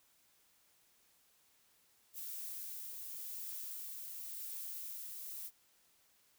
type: noise with tremolo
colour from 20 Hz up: violet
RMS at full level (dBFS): -44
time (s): 2.13-5.51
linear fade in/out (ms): 50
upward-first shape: triangle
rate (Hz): 0.91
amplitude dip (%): 30
effects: white hiss -71 dBFS RMS until 6.38 s